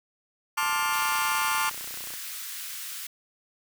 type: chord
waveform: sawtooth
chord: D minor seventh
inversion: second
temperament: just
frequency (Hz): 881 / 1057.2 / 1174.7 / 1409.6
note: A5 / C6 / D6 / F6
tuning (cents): +2 / +18 / 0 / +16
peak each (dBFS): -26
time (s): 0.57-1.7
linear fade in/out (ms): 10
type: click train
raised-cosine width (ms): 0.5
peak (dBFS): -29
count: 47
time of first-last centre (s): 0.63-2.138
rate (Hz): 30.5
type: high-pass noise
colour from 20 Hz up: white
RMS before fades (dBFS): -37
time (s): 0.93-3.07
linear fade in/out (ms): 5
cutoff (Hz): 1300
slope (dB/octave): 24
effects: none